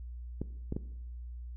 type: clicks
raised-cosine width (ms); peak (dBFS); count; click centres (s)
3; -21; 3; 0.416 / 0.724 / 0.765
effects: noise-tail reverb RT60 0.8 s tail -17 dB re dry + added 60 Hz sine -40 dBFS peak until 1.56 s